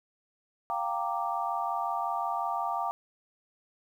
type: chord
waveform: sine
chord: G minor seventh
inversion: third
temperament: equal with one note detuned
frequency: 698.5 / 784 / 927 / 1174.7 Hz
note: F5 / G5 / Bb5 / D6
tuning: 0 / 0 / -10 / 0 cents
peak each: -34 dBFS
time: 0.7-2.91 s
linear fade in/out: 0 ms
effects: 10-bit